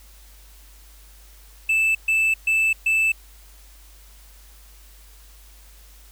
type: tone bursts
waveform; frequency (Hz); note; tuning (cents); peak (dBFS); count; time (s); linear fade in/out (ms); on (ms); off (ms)
triangle; 2637; E7; 0; -15; 4; 1.69-3.12; 5; 260; 130
effects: added 50 Hz sine -46 dBFS peak until 6.11 s + white hiss -52 dBFS RMS until 6.11 s